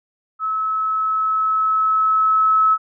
sine tone with level ramp, 1295 Hz, E6, 31 cents flat, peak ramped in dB -19 to -11 dBFS, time 0.39-2.78 s, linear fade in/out 50 ms, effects none

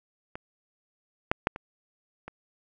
clicks, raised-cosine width 0.5 ms, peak -22 / -7 / -7 / -22 / -24 dBFS, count 5, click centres 0.355 / 1.315 / 1.471 / 1.561 / 2.28 s, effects none

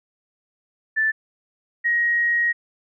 sine tone pair in turn, 1760 / 1887.1 Hz, A6 / A#6, 0 / +21 cents, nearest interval minor second, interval 121 cents, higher second, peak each -17 dBFS, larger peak neither, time 0.96-1.12 / 1.84-2.53 s, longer second, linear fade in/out 20 ms, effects none

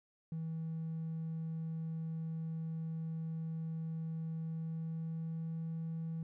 triangle tone with pitch glide, 161.7 to 163.01 Hz, E3 to E3, -33 to -19 cents, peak -34 dBFS, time 0.32-6.23 s, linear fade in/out 2 ms, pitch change +14 cents, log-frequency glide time 4.39-5.61 s, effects tanh soft clip ceiling -33 dBFS

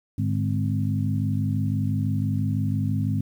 harmonic tone with a mistuned harmonic, 51.91 Hz, G#1, in tune, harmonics 2 / 3 / 4 / 5, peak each -24 / -28 / -29 / -30 dBFS, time 0.18-3.21 s, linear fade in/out 5 ms, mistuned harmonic 3, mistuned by -67 cents, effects 9-bit

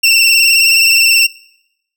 25% pulse tone with vibrato, 2704 Hz, E7, 43 cents sharp, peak -3 dBFS, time 0.03-1.27 s, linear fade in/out 10 ms, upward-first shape triangle, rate 19 Hz, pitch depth 55 cents each way, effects noise-tail reverb RT60 0.8 s tail -23 dB re dry

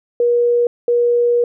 sine tone pair in turn, 479 / 479 Hz, A#4 / A#4, +47 / +47 cents, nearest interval unison, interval 0 cents, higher neither, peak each -11 dBFS, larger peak neither, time 0.2-0.67 / 0.88-1.44 s, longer second, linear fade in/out 2 ms, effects none

